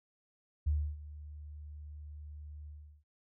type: tone with ADSR envelope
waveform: sine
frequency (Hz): 74.6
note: D2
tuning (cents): +28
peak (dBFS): -26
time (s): 0.66-3.04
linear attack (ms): 14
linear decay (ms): 290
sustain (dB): -18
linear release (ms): 370
effects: none